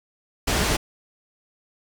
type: low-pass noise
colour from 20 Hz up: pink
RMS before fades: -22 dBFS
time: 0.47-0.77 s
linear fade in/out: 10 ms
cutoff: 9100 Hz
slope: 12 dB/octave
effects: none